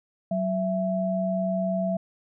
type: tone pair together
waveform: sine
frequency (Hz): 187.19 / 664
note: F#3 / E5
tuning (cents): +20 / +12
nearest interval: octave + minor seventh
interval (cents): 2192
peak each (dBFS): -26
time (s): 0.31-1.97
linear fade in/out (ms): 5
effects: none